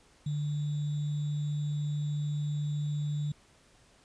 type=tone with sample-and-hold; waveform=sine; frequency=147.7 Hz; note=D3; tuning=10 cents sharp; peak=-29 dBFS; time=0.26-3.32 s; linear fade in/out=5 ms; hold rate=3675 Hz; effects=pink hiss -62 dBFS RMS until 4.04 s + resampled to 22050 Hz